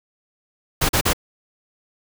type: noise bursts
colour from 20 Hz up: pink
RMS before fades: -18 dBFS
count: 3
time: 0.81-1.133 s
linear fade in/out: 10 ms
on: 81 ms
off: 40 ms
effects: none